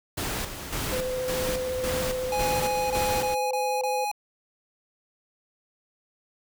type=noise with tremolo; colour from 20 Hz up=pink; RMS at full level=-30 dBFS; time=0.17-3.35 s; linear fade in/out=10 ms; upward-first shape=square; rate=1.8 Hz; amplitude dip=55%
type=tone with vibrato; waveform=sine; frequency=510 Hz; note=C5; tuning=44 cents flat; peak=-27 dBFS; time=0.92-4.05 s; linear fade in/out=10 ms; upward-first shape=triangle; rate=14 Hz; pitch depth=16 cents each way
type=tone bursts; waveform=square; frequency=831 Hz; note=G#5; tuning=1 cent sharp; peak=-27 dBFS; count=6; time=2.32-4.115 s; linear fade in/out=2 ms; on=280 ms; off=23 ms
effects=none